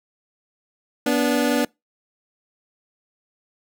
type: tone pair together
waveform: 25% pulse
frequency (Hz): 244.2 / 290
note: B3 / D4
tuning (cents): -19 / -22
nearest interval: minor third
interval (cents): 297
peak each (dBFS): -17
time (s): 1.06-1.65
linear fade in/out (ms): 5
effects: noise-tail reverb RT60 0.2 s tail -25 dB re dry